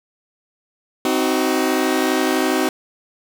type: chord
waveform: sawtooth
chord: C diminished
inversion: none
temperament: just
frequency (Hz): 261.6 / 314 / 376.7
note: C4 / Eb4 / Gb4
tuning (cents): 0 / +16 / +31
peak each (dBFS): -17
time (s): 1.05-2.69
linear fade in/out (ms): 2
effects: none